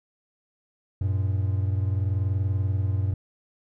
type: tone pair together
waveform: triangle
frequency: 94.4 / 115.06 Hz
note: F#2 / A#2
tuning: +35 / -22 cents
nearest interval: minor third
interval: 343 cents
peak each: -21 / -27 dBFS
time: 1.01-3.14 s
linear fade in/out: 5 ms
effects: none